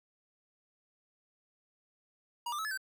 square tone with pitch steps, 954 / 1190 / 1297 / 1719 / 1546 Hz, A#5 / D6 / E6 / A6 / G6, +40 / +22 / -28 / -41 / -24 cents, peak -35 dBFS, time 2.46-2.775 s, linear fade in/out 5 ms, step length 63 ms, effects none

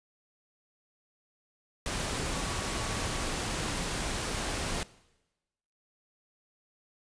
sine tone in noise, 1128 Hz, C#6, 30 cents sharp, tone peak -44 dBFS, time 2.33-3.25 s, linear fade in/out 0 ms, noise pink, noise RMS -33 dBFS, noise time 1.86-4.83 s, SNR -14 dB, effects noise-tail reverb RT60 1.0 s tail -20 dB re dry + resampled to 22050 Hz

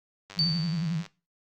click train, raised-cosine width 0.2 ms, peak -26 dBFS, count 77, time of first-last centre 0.3-1.063 s, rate 99.6 Hz
sine tone with vibrato, 165 Hz, E3, 2 cents sharp, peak -26 dBFS, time 0.36-1.04 s, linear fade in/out 50 ms, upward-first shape sine, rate 11 Hz, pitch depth 130 cents each way
sine tone with exponential decay, 4568 Hz, D8, 49 cents flat, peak -21 dBFS, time 0.39-0.99 s, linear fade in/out 0 ms, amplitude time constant 130 ms
effects noise-tail reverb RT60 0.3 s tail -18 dB re dry + Opus 48 kbps

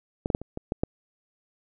clicks, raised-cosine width 2 ms, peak -13 / -11 / -9 / -24 / -19 / -13 / -10 dBFS, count 7, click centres 0.259 / 0.302 / 0.349 / 0.416 / 0.574 / 0.721 / 0.835 s, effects none

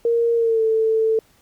sine tone with pitch glide, 466.2 to 443.4 Hz, A#4 to A4, 0 to +13 cents, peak -15 dBFS, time 0.05-1.19 s, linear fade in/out 2 ms, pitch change -87 cents, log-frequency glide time 0.35-0.63 s, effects pink hiss -57 dBFS RMS until 1.41 s

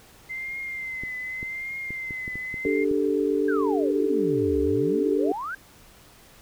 sine tone with vibrato, 2071 Hz, C7, 18 cents flat, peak -30 dBFS, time 0.29-2.85 s, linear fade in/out 20 ms, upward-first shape triangle, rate 0.85 Hz, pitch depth 56 cents each way
clicks, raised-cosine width 3 ms, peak -24 dBFS, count 9, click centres 1.036 / 1.429 / 1.906 / 2.108 / 2.279 / 2.356 / 2.542 / 2.66 / 2.913 s
sine chord, D suspended fourth, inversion none, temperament equal, 293.7 / 392 / 440 Hz, D4 / G4 / A4, 0 / 0 / 0 cents, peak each -25 dBFS, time 2.65-5.32 s, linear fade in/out 2 ms
sine exponential two-way sweep, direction down then up, 1635 to 65.41 to 1635 Hz, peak -29 dBFS, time 3.48-5.55 s, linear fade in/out 5 ms, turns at 4.6 s
effects pink hiss -52 dBFS RMS until 6.41 s

